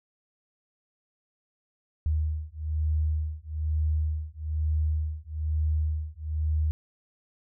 sine beating tone pair, 76.8 / 77.9 Hz, D#2 / D#2, -22 / +3 cents, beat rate 1.1 Hz, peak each -28 dBFS, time 2.06-6.71 s, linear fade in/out 0 ms, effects none

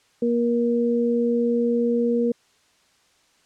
sine tone pair together, 236.9 / 473.8 Hz, A#3 / A#4, +28 / +28 cents, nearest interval octave, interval 1200 cents, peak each -21 dBFS, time 0.22-2.32 s, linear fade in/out 5 ms, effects white hiss -61 dBFS RMS until 3.45 s + low-pass 7000 Hz 12 dB/octave

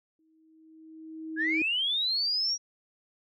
sine tone with exponential growth, 318.3 Hz, D#4, 39 cents sharp, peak -26 dBFS, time 0.19-1.62 s, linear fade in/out 2 ms, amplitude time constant 310 ms
sine linear sweep, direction up, 1601 to 5740 Hz, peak -25 dBFS, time 1.36-2.58 s, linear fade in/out 50 ms
effects tanh soft clip ceiling -17 dBFS

